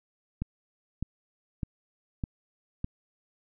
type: click train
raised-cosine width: 5 ms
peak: -18 dBFS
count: 5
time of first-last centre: 0.42-2.844 s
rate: 1.65 Hz
effects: none

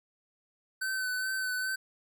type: tone with vibrato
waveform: square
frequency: 1521 Hz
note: F#6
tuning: 47 cents sharp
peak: -31 dBFS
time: 0.81-1.76 s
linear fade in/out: 10 ms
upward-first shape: sine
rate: 2.4 Hz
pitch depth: 24 cents each way
effects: none

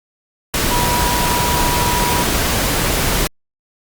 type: tone in noise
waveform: sine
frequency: 969 Hz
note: B5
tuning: 33 cents flat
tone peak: -19 dBFS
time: 0.71-2.23 s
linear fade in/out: 0 ms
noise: pink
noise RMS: -17 dBFS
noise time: 0.54-3.27 s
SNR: -5 dB
effects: Opus 48 kbps

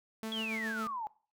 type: tone with tremolo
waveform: sawtooth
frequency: 221.2 Hz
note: A3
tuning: 9 cents sharp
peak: -32 dBFS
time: 0.23-0.87 s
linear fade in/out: 0 ms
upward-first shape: sine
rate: 7.3 Hz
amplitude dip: 40%
type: exponential sweep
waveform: sine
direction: down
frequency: 3400 to 823 Hz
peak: -35 dBFS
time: 0.32-1.07 s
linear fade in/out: 0 ms
effects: noise-tail reverb RT60 0.4 s tail -21 dB re dry

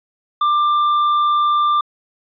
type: tone with tanh clipping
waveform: sine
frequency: 1187 Hz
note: D6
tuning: 18 cents sharp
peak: -14 dBFS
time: 0.41-1.81 s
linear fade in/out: 5 ms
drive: 6 dB
effects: resampled to 11025 Hz

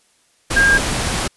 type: tone in noise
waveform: sine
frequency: 1614 Hz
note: G#6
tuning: 50 cents flat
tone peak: -10 dBFS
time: 0.56-0.78 s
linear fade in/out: 10 ms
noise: pink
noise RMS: -20 dBFS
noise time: 0.5-1.28 s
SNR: +7 dB
effects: white hiss -58 dBFS RMS until 1.36 s + resampled to 24000 Hz

